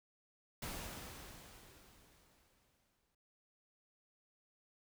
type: noise with exponential decay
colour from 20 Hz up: pink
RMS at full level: -43 dBFS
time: 0.62-3.15 s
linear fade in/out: 5 ms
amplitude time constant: 550 ms
effects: none